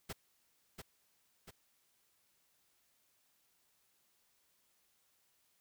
pink noise with echo, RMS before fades -43 dBFS, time 0.09-0.13 s, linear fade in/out 10 ms, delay 690 ms, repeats 2, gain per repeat -5 dB, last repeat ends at 1.51 s, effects white hiss -75 dBFS RMS until 5.6 s

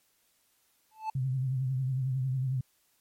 triangle tone with exponential growth, 875 Hz, A5, 10 cents flat, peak -25 dBFS, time 0.91-1.1 s, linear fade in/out 5 ms, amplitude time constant 41 ms
sine tone with vibrato, 130.81 Hz, C3, in tune, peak -27 dBFS, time 1.15-2.61 s, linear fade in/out 5 ms, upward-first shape triangle, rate 11 Hz, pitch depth 75 cents each way
effects white hiss -70 dBFS RMS until 3 s + MP3 64 kbps

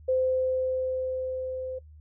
sine tone with level ramp, 516 Hz, C5, 24 cents flat, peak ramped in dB -21 to -32 dBFS, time 0.08-1.79 s, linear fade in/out 10 ms, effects noise-tail reverb RT60 0.1 s tail -20 dB re dry + added 76 Hz sine -47 dBFS peak until 2 s

